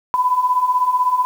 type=beating tone pair; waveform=sine; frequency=987.8 / 1003.8 Hz; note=B5 / B5; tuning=0 / +28 cents; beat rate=16 Hz; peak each=-20 / -15 dBFS; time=0.14-1.25 s; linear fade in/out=0 ms; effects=7-bit